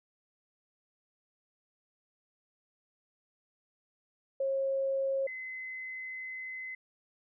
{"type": "tone pair in turn", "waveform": "sine", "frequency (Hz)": [541, 2043], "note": ["C#5", "C7"], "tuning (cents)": [-42, -42], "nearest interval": "octave + major seventh", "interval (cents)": 2300, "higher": "second", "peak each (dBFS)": [-28, -38], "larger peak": "first", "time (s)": [[4.4, 5.27], [5.27, 6.75]], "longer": "second", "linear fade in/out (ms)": 5, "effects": []}